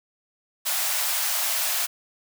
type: high-pass noise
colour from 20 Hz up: white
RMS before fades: -25 dBFS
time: 0.65-1.87 s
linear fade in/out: 20 ms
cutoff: 580 Hz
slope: 96 dB/octave
effects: none